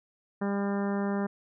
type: harmonic tone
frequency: 200 Hz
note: G3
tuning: 35 cents sharp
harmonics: 1 / 2 / 3 / 4 / 5 / 6 / 7 / 8 / 9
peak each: -28 / -34 / -38 / -40 / -42 / -44 / -45 / -46 / -47 dBFS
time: 0.41-1.27 s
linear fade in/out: 10 ms
effects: none